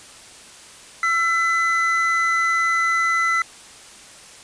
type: tone pair together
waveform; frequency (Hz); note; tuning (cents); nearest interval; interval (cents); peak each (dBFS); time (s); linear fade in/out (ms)
triangle; 1341 / 2009; E6 / B6; +29 / +29; perfect fifth; 700; -18 / -18; 1.03-3.42; 2
effects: white hiss -43 dBFS RMS until 4.43 s + resampled to 22050 Hz